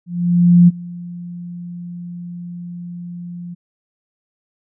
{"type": "tone with ADSR envelope", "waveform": "sine", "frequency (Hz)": 174.61, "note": "F3", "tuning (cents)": 0, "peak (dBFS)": -4, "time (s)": [0.06, 3.55], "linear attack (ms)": 620, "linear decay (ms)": 26, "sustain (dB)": -23, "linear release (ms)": 18, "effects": []}